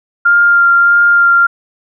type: tone with vibrato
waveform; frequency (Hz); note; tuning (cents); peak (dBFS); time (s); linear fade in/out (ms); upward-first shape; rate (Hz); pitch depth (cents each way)
sine; 1397; F6; 0; -5; 0.25-1.47; 10; sine; 1.6; 11
effects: none